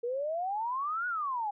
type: exponential two-way sweep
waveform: sine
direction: up then down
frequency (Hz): 464.2 to 1480 to 800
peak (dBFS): -30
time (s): 0.03-1.51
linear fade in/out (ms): 10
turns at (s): 1.07
effects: none